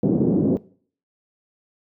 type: band-pass noise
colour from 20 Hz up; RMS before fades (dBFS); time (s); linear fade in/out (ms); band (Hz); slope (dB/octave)
pink; -19; 0.03-0.57; 0; 150 to 420; 24
effects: noise-tail reverb RT60 0.5 s tail -21 dB re dry

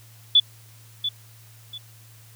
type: tone with echo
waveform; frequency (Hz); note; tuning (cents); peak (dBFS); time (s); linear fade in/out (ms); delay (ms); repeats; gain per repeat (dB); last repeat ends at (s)
sine; 3456; A7; -32; -11; 0.35-0.4; 5; 690; 2; -11; 1.78
effects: added 112 Hz sine -48 dBFS peak until 2.35 s + white hiss -53 dBFS RMS until 2.35 s

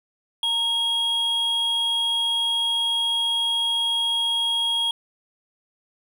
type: tone pair together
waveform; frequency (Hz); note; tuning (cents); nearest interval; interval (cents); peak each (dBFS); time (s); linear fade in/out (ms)
triangle; 921 / 3282; A#5 / G#7; -21 / -21; octave + minor seventh; 2200; -31 / -19; 0.43-4.91; 2
effects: none

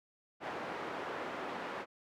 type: band-pass noise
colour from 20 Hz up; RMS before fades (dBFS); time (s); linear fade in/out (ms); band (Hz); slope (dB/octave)
pink; -41; 0.4-1.86; 50; 350 to 1700; 12
effects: none

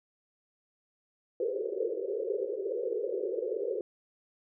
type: band-pass noise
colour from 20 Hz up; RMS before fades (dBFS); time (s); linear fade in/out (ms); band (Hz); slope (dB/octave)
white; -33; 1.4-3.81; 2; 360 to 530; 96
effects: none

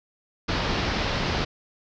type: low-pass noise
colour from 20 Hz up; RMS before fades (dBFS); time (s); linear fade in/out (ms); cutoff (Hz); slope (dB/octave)
pink; -26; 0.48-1.45; 10; 5300; 48
effects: none

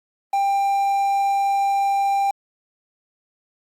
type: tone with quantisation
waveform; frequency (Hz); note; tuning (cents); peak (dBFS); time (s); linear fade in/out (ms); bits
triangle; 793; G5; +20; -15; 0.33-2.31; 5; 7
effects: AAC 48 kbps

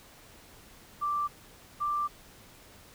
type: tone pair in turn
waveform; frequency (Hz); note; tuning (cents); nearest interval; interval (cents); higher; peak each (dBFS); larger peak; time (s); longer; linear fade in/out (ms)
sine; 1174.7 / 1179.5; D6 / D6; 0 / +7; unison; 7; second; -27; neither; 1.01-1.28 / 1.8-2.08; second; 20
effects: pink hiss -54 dBFS RMS until 2.94 s

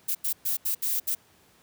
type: noise bursts at uneven times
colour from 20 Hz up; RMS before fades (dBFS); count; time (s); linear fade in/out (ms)
violet; -27; 6; 0.08-0.15 / 0.24-0.33 / 0.45-0.57 / 0.65-0.75 / 0.82-1 / 1.07-1.15; 10
effects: pink hiss -60 dBFS RMS until 1.62 s + high-pass 80 Hz 12 dB/octave

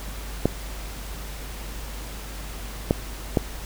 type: clicks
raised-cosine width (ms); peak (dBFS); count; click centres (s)
2; -4; 3; 0.456 / 2.909 / 3.372
effects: added 50 Hz sine -34 dBFS peak until 3.65 s + pink hiss -39 dBFS RMS until 3.65 s

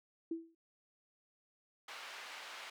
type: tone with exponential decay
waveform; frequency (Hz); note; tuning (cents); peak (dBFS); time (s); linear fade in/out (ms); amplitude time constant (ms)
sine; 329.6; E4; 0; -33; 0.31-0.55; 5; 52
type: band-pass noise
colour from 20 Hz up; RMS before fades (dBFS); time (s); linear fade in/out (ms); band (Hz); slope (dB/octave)
white; -49; 1.88-2.7; 5; 740 to 2800; 12
effects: none

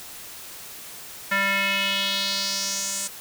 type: tone with band-pass filter sweep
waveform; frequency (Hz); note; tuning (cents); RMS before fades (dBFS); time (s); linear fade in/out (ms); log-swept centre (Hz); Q
square; 196.9; G3; +8; -25; 1.31-3.08; 10; 1800 to 8200; 3
effects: white hiss -40 dBFS RMS until 3.2 s

